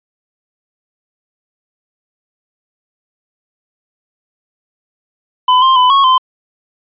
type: tone with pitch steps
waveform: square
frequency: 1007 / 1050 / 1004 / 1101 / 1032 Hz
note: B5 / C6 / B5 / C#6 / C6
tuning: +33 / +6 / +28 / -12 / -24 cents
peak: -7 dBFS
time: 5.48-6.18 s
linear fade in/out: 5 ms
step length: 140 ms
effects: resampled to 8000 Hz